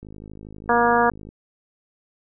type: click train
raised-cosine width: 3 ms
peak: -27 dBFS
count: 67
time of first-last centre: 0.03-1.29 s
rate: 52.4 Hz
type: harmonic tone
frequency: 237.5 Hz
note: A#3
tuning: 33 cents sharp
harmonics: 1 / 2 / 3 / 4 / 5 / 6 / 7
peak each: -25 / -21 / -21 / -21 / -24 / -26 / -25 dBFS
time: 0.69-1.1 s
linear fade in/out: 5 ms
effects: none